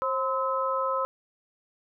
sine tone cluster, 533 / 1027 / 1292 Hz, C5 / C6 / E6, +32 / -33 / -35 cents, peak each -29 dBFS, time 0.02-1.05 s, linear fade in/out 0 ms, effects none

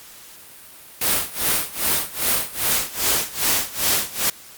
white noise with tremolo, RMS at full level -18 dBFS, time 1.01-4.3 s, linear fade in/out 5 ms, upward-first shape sine, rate 2.5 Hz, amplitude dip 90%, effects white hiss -43 dBFS RMS until 4.57 s + Opus 48 kbps

